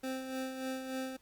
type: tone with tremolo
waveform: 25% pulse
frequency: 261.6 Hz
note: C4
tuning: in tune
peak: -31 dBFS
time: 0.03-1.17 s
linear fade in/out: 10 ms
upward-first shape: sine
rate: 3.4 Hz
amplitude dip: 50%
effects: pink hiss -68 dBFS RMS until 1.21 s + Opus 48 kbps